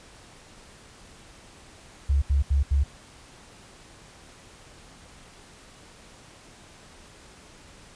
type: tone bursts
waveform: sine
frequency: 69.8 Hz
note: C#2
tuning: 13 cents sharp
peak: -18 dBFS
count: 4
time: 2.09-2.838 s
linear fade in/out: 10 ms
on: 130 ms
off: 76 ms
effects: pink hiss -50 dBFS RMS until 7.95 s + resampled to 22050 Hz